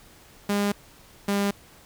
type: tone pair in turn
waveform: sawtooth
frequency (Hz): 203.2 / 201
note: G#3 / G3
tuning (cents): -38 / +44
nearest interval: unison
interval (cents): 18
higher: first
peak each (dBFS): -18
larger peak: neither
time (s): 0.49-0.72 / 1.28-1.51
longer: neither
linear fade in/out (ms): 5
effects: pink hiss -52 dBFS RMS until 1.85 s